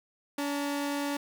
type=tone pair together; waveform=sawtooth; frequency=285.1 / 905.1 Hz; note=C#4 / A5; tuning=+49 / +49 cents; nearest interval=octave + minor sixth; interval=2000 cents; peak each=-26 / -36 dBFS; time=0.38-1.17 s; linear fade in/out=5 ms; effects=10-bit